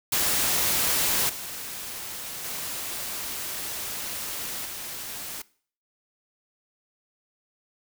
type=noise with level steps; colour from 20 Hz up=white; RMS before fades=-24 / -36 / -33 / -36 dBFS; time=0.12-5.42 s; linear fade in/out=5 ms; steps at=1.29 / 2.44 / 4.65 s; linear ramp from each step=5 ms; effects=noise-tail reverb RT60 0.5 s tail -21 dB re dry